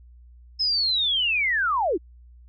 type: linear sweep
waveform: sine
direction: down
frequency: 5200 to 278.7 Hz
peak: -20 dBFS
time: 0.59-1.98 s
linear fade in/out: 20 ms
effects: added 60 Hz sine -46 dBFS peak until 2.48 s